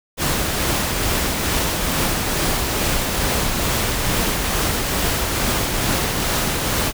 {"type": "noise with tremolo", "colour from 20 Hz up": "pink", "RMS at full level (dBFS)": -19, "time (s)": [0.17, 6.93], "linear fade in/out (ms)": 50, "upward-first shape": "triangle", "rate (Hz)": 2.3, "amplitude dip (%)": 30, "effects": []}